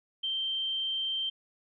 sine tone, 3136 Hz, G7, in tune, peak -29 dBFS, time 0.23-1.3 s, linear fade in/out 10 ms, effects none

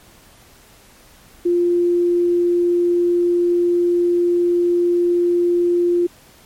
sine tone, 349.2 Hz, F4, in tune, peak -13 dBFS, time 1.45-6.07 s, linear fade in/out 10 ms, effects pink hiss -48 dBFS RMS until 6.45 s + MP3 64 kbps

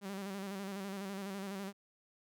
sawtooth tone with vibrato, 196 Hz, G3, in tune, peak -36 dBFS, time 0.01-1.73 s, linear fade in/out 50 ms, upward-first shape square, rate 12 Hz, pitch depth 46 cents each way, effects none

